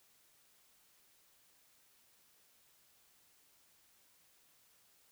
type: silence
effects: white hiss -69 dBFS RMS until 5.11 s